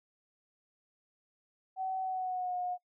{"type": "tone with pitch glide", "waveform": "sine", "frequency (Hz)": [757, 721.1], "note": ["F#5", "F#5"], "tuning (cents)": [39, -45], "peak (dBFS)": -32, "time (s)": [1.76, 2.78], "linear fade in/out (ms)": 50, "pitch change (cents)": -84, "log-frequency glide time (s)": [2.01, 2.57], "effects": ["noise-tail reverb RT60 0.1 s tail -25 dB re dry"]}